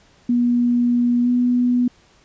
sine tone with pitch glide, 241.6 to 245.7 Hz, B3 to B3, -38 to -9 cents, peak -14 dBFS, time 0.29-1.88 s, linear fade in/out 5 ms, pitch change +29 cents, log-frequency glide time 1.22-1.29 s, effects pink hiss -54 dBFS RMS until 2.24 s + resampled to 16000 Hz

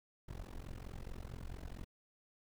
brown noise with amplitude modulation, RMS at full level -42 dBFS, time 0.28-1.85 s, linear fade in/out 10 ms, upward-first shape sine, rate 44.5 Hz, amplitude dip 100%, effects none

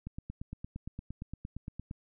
click train, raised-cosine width 5 ms, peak -27 dBFS, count 17, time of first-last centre 0.07-1.911 s, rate 8.69 Hz, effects none

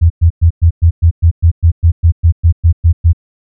sine tone bursts, 83.8 Hz, E2, 29 cents sharp, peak -3 dBFS, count 16, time 0.01-3.132 s, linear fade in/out 20 ms, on 92 ms, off 110 ms, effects none

